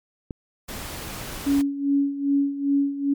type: click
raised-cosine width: 3 ms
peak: -18 dBFS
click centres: 0.308 s
type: noise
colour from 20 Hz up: pink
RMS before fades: -34 dBFS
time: 0.68-1.62 s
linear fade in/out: 10 ms
type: tone with tremolo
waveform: sine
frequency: 280.6 Hz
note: C#4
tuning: 21 cents sharp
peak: -16 dBFS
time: 1.46-3.14 s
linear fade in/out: 10 ms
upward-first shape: sine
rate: 2.5 Hz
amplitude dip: 75%
effects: MP3 96 kbps